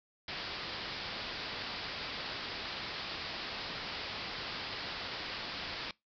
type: low-pass noise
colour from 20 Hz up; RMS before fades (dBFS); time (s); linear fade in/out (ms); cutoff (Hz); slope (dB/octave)
white; -41; 0.28-5.91; 2; 5100; 96
effects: noise-tail reverb RT60 0.2 s tail -23 dB re dry